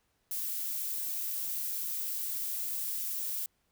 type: noise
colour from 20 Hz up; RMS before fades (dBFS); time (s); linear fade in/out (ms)
violet; -35; 0.31-3.46; 2
effects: pink hiss -75 dBFS RMS until 3.71 s